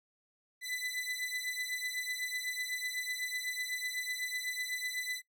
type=beating tone pair; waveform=sawtooth; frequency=1996 / 2004 Hz; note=B6 / B6; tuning=+18 / +25 cents; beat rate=8 Hz; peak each=-35 / -36 dBFS; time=0.61-5.22 s; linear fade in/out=50 ms; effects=noise-tail reverb RT60 0.1 s tail -17 dB re dry